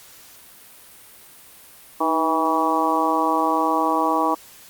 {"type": "harmonic tone with a mistuned harmonic", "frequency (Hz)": 161.8, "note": "E3", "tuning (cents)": -32, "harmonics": [2, 3, 4, 5, 6, 7], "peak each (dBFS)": [-24, -28, -27, -24, -23, -23], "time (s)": [2, 4.35], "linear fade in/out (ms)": 10, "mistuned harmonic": 2, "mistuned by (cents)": -49, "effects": ["white hiss -46 dBFS RMS until 4.69 s", "Opus 48 kbps"]}